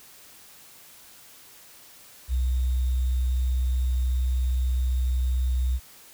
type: tone with sample-and-hold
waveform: sine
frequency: 63.1 Hz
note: B1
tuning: 38 cents sharp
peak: -21 dBFS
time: 2.28-5.8 s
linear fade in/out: 50 ms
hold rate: 3675 Hz
effects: white hiss -50 dBFS RMS until 6.13 s